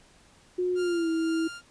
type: tone with pitch glide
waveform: sine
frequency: 361.5 to 325.8 Hz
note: F#4 to E4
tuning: -40 to -20 cents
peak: -24 dBFS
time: 0.58-1.48 s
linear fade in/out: 10 ms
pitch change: -180 cents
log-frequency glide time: 0.8-1.09 s
type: tone with tremolo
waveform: sawtooth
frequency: 1399 Hz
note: F6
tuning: 3 cents sharp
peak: -32 dBFS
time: 0.75-1.62 s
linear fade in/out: 50 ms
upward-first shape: sine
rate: 2 Hz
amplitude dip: 40%
effects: pink hiss -58 dBFS RMS until 1.7 s + resampled to 22050 Hz